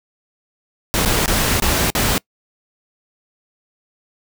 pink noise with dropouts, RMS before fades -17 dBFS, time 0.94-2.18 s, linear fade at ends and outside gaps 0 ms, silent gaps 1.05-1.058 / 1.259-1.279 / 1.6-1.622 / 1.902-1.951 s, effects noise-tail reverb RT60 0.1 s tail -25 dB re dry

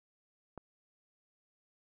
click, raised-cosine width 1 ms, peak -30 dBFS, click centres 0.577 s, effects none

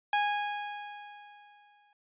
sawtooth tone with exponential decay, 825 Hz, G#5, 12 cents flat, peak -20 dBFS, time 0.13-1.93 s, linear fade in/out 2 ms, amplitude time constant 390 ms, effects resampled to 8000 Hz

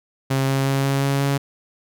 sawtooth tone with pitch steps, 134.7 / 135.64 / 136.58 / 137.53 / 138.49 / 139.45 Hz, C#3 / C#3 / C#3 / C#3 / C#3 / C#3, -49 / -37 / -25 / -13 / -1 / +11 cents, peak -14 dBFS, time 0.3-1.38 s, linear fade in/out 10 ms, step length 180 ms, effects none

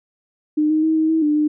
sine tone with pitch steps, 303.5 / 311.2 / 318 / 315.7 / 321.3 / 298.7 / 301.8 Hz, D#4 / D#4 / D#4 / D#4 / E4 / D4 / D4, -43 / 0 / +38 / +25 / -44 / +29 / +47 cents, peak -14 dBFS, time 0.57-1.48 s, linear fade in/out 10 ms, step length 130 ms, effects none

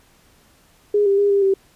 sine tone with pitch steps, 412.7 / 396.1 / 405.4 / 399 / 388.1 Hz, G#4 / G4 / G#4 / G4 / G4, -11 / +18 / -42 / +31 / -17 cents, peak -13 dBFS, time 0.94-1.54 s, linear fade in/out 5 ms, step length 120 ms, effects pink hiss -55 dBFS RMS until 1.75 s + resampled to 32000 Hz

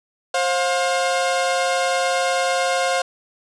sawtooth tone pair together, 531 / 711 Hz, C5 / F5, +25 / +31 cents, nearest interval perfect fourth, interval 506 cents, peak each -17 dBFS, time 0.34-3.02 s, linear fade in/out 5 ms, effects resampled to 22050 Hz + 7-bit

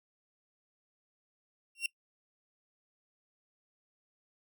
40% pulse tone with exponential growth, 2744 Hz, F7, 31 cents flat, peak -25 dBFS, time 1.75-1.86 s, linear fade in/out 2 ms, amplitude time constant 22 ms, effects noise-tail reverb RT60 0.1 s tail -22 dB re dry

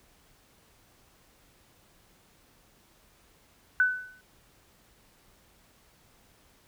sine tone with exponential decay, 1501 Hz, F#6, 24 cents sharp, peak -17 dBFS, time 3.8-4.21 s, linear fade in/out 1 ms, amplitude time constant 87 ms, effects pink hiss -62 dBFS RMS until 6.67 s

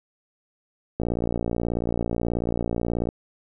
click train, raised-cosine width 2 ms, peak -12 dBFS, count 123, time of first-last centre 1-3.089 s, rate 58.4 Hz, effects none

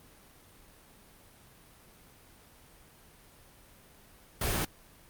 pink noise, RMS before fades -30 dBFS, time 4.41-4.65 s, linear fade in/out 5 ms, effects pink hiss -57 dBFS RMS until 5.09 s + Opus 32 kbps

